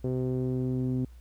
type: tone with low-pass filter sweep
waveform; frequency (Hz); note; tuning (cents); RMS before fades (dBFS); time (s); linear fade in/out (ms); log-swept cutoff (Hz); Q
sawtooth; 127.9; C3; -39; -29; 0.04-1.05; 5; 430 to 280; 2.5
effects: added 60 Hz sine -46 dBFS peak until 1.2 s + pink hiss -65 dBFS RMS until 1.2 s